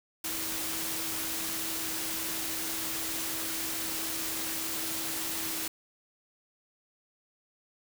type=tone in noise; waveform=sine; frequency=323.6 Hz; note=E4; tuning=32 cents flat; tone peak=-43 dBFS; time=0.24-5.68 s; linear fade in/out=5 ms; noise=white; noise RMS=-34 dBFS; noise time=0.24-5.68 s; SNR=-12 dB; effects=none